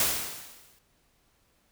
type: noise with exponential decay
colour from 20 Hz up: white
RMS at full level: -23 dBFS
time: 0-0.79 s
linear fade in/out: 2 ms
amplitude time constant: 170 ms
effects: pink hiss -68 dBFS RMS until 1.71 s